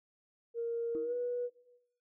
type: tone with pitch glide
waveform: sine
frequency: 466.2 to 487.7 Hz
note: A#4 to B4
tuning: 0 to -22 cents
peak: -32 dBFS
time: 0.54-1.5 s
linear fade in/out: 50 ms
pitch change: +78 cents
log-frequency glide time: 1.02-1.13 s
type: tone with exponential decay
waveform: sine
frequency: 324.6 Hz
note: E4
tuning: 27 cents flat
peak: -35 dBFS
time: 0.95-1.33 s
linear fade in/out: 0 ms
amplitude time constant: 81 ms
effects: noise-tail reverb RT60 0.9 s tail -17 dB re dry + tanh soft clip ceiling -25 dBFS